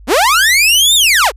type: linear two-way sweep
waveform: sawtooth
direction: up then down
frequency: 192.1 to 3729 to 347.2 Hz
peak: -4 dBFS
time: 0.07-1.32 s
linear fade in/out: 50 ms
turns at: 0.95 s
effects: added 50 Hz sine -34 dBFS peak until 1.36 s + resampled to 32000 Hz